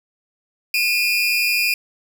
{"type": "tone pair together", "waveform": "30% pulse", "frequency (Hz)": [2437, 2639], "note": ["D#7", "E7"], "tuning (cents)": [-37, 1], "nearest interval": "minor second", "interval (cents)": 138, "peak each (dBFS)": [-15, -21], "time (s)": [0.74, 1.74], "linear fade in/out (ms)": 2, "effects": []}